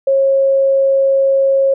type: tone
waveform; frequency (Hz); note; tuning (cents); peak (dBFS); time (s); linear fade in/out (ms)
sine; 543; C#5; -36; -9; 0.07-1.74; 5
effects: none